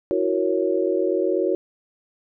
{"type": "chord", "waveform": "sine", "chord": "F# dominant seventh", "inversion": "third", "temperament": "equal", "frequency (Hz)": [329.6, 370, 466.2, 554.4], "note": ["E4", "F#4", "A#4", "C#5"], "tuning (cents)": [0, 0, 0, 0], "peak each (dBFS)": [-25, -22, -26, -25], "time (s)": [0.11, 1.55], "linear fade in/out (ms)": 0, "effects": []}